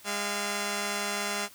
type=tone pair together; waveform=5% pulse; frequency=204.4 / 687 Hz; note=G#3 / F5; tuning=-27 / -29 cents; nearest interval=octave + major sixth; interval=2098 cents; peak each=-20 / -22 dBFS; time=0.04-1.49 s; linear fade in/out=50 ms; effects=white hiss -53 dBFS RMS until 1.54 s